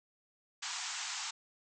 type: band-pass noise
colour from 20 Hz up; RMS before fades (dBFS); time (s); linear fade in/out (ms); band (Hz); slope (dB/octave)
white; -40; 0.62-1.31; 10; 740 to 7800; 96
effects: none